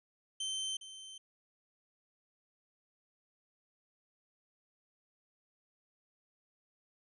sawtooth tone with echo, 3100 Hz, G7, 20 cents flat, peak -32 dBFS, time 0.4-0.77 s, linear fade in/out 5 ms, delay 410 ms, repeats 1, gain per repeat -12 dB, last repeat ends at 1.18 s, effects resampled to 24000 Hz

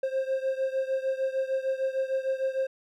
triangle beating tone pair, 528 / 534.6 Hz, C5 / C5, +16 / +37 cents, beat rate 6.6 Hz, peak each -26 / -29 dBFS, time 0.03-2.67 s, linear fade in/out 5 ms, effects none

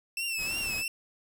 sawtooth tone with vibrato, 2664 Hz, E7, 18 cents sharp, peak -27 dBFS, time 0.17-0.88 s, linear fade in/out 2 ms, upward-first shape triangle, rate 3 Hz, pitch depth 86 cents each way
pink noise, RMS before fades -42 dBFS, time 0.37-0.84 s, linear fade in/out 50 ms
effects none

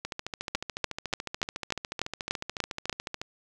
two click trains, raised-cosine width 0.2 ms, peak -9 / -16 dBFS, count 9 / 45, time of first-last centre 0.55-2.896 / 0.05-3.215 s, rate 3.41 / 13.9 Hz, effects none

